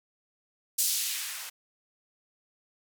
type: noise with band-pass filter sweep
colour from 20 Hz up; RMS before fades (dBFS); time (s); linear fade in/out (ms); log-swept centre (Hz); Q
violet; -31; 0.78-1.5; 10; 6400 to 850; 0.93
effects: none